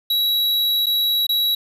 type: tone with dropouts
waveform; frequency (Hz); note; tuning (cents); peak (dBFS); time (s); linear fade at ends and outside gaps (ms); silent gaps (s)
square; 3888; B7; -28; -17; 0.1-1.55; 5; 0.86-0.866 / 1.268-1.291
effects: resampled to 32000 Hz + 8-bit